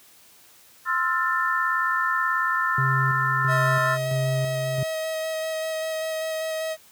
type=chord; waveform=sine; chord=F major seventh; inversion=second; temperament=equal with one note detuned; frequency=1046.5 / 1318.5 / 1396.9 / 1779.4 Hz; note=C6 / E6 / F6 / A6; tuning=0 / 0 / 0 / +19 cents; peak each=-27 / -26 / -28 / -25 dBFS; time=0.85-3.98 s; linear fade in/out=50 ms
type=tone with tremolo; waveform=triangle; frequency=133.7 Hz; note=C3; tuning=38 cents sharp; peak=-20 dBFS; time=2.78-4.83 s; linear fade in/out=2 ms; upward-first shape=square; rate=1.5 Hz; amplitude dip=45%
type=tone with vibrato; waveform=45% pulse; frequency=637 Hz; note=D#5; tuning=41 cents sharp; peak=-26 dBFS; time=3.47-6.77 s; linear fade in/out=50 ms; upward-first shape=square; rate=5.1 Hz; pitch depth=8 cents each way
effects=white hiss -53 dBFS RMS until 6.91 s + high-pass 60 Hz 12 dB/octave